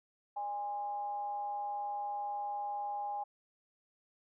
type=tone with frequency modulation; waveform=sine; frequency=819 Hz; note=G#5; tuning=24 cents flat; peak=-35 dBFS; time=0.36-3.24 s; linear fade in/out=10 ms; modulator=224 Hz; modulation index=0.32; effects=none